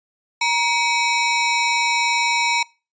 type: ring-modulated tone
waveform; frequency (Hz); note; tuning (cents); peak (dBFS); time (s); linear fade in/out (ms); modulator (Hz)
sawtooth; 1600; G6; +35; -10; 0.41-2.63; 5; 661
effects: noise-tail reverb RT60 0.3 s tail -22 dB re dry + resampled to 16000 Hz